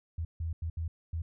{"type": "tone bursts at uneven times", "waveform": "sine", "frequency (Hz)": 82.2, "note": "E2", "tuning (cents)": -4, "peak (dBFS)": -31, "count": 5, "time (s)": [[0.18, 0.25], [0.4, 0.53], [0.62, 0.7], [0.77, 0.88], [1.13, 1.22]], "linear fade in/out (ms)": 5, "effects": []}